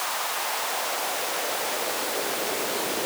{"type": "noise with high-pass filter sweep", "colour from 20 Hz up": "pink", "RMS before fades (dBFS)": -28, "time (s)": [0, 3.05], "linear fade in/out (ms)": 0, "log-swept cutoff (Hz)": [880, 360], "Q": 1.7, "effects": []}